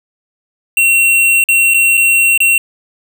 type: tone with dropouts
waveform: square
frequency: 2730 Hz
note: F7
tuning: 40 cents flat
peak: -8 dBFS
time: 0.77-2.58 s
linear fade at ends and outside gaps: 2 ms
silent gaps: 1.44-1.487 / 1.738-1.743 / 1.971-1.975 / 2.377-2.403 s
effects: 8-bit